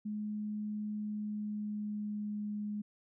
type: tone with pitch glide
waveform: sine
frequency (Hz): 210.8 to 208.6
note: G#3 to G#3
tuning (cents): +26 to +8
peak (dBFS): -35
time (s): 0.05-2.82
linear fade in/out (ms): 10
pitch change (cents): -18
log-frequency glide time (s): 0.95-2.46
effects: none